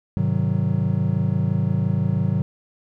triangle chord, Ab dominant seventh, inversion none, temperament just, 103.83 / 129.78 / 155.74 / 186.89 Hz, Ab2 / C3 / Eb3 / Gb3, 0 / -14 / +2 / +18 cents, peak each -22 dBFS, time 0.17-2.42 s, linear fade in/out 0 ms, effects none

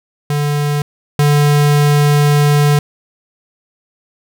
square tone pair in turn, 146.3 / 146.3 Hz, D3 / D3, -6 / -6 cents, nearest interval unison, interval 0 cents, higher neither, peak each -14 / -9 dBFS, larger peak second, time 0.3-0.82 / 1.19-2.79 s, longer second, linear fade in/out 2 ms, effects none

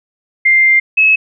sine tone pair in turn, 2099 / 2582 Hz, C7 / E7, +5 / -37 cents, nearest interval major third, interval 358 cents, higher second, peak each -6 dBFS, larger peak neither, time 0.45-0.8 / 0.97-1.16 s, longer first, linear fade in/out 10 ms, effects none

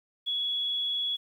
sine tone, 3369 Hz, G#7, 24 cents sharp, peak -27 dBFS, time 0.26-1.17 s, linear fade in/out 20 ms, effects 10-bit

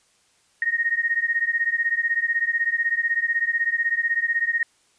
sine beating tone pair, 1854 / 1870 Hz, A#6 / A#6, -10 / +5 cents, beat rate 16 Hz, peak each -23 dBFS, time 0.62-4.63 s, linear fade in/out 2 ms, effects white hiss -62 dBFS RMS until 4.98 s + resampled to 22050 Hz

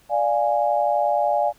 sine chord, D diminished, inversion none, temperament equal, 587.3 / 698.5 / 830.6 Hz, D5 / F5 / Ab5, 0 / 0 / 0 cents, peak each -22 dBFS, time 0.09-1.53 s, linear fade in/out 50 ms, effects pink hiss -56 dBFS RMS until 1.58 s

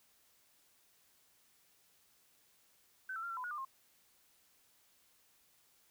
sine tone with pitch steps, 1531 / 1331 / 1388 / 1348 / 1007 / 1450 / 1197 / 1068 Hz, G6 / E6 / F6 / E6 / B5 / F#6 / D6 / C6, -41 / +16 / -11 / +38 / +33 / -35 / +33 / +35 cents, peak -39 dBFS, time 3.09-3.65 s, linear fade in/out 5 ms, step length 70 ms, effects white hiss -70 dBFS RMS until 5.9 s

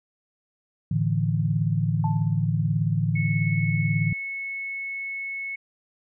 sine chord, A suspended fourth, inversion none, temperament just, 110 / 146.67 / 165 Hz, A2 / D3 / E3, 0 / -2 / +2 cents, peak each -25 dBFS, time 0.91-4.13 s, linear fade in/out 5 ms
sine tone with exponential decay, 880 Hz, A5, in tune, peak -26 dBFS, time 2.04-2.46 s, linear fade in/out 2 ms, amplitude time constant 90 ms
sine tone, 2199 Hz, C#7, 14 cents flat, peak -29 dBFS, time 3.15-5.56 s, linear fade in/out 10 ms
effects none

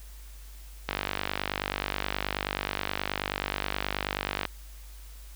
click train, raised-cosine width 0.3 ms, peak -11 dBFS, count 177, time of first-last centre 0.89-4.453 s, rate 49.4 Hz, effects added 50 Hz sine -43 dBFS peak until 5.35 s + white hiss -54 dBFS RMS until 5.35 s

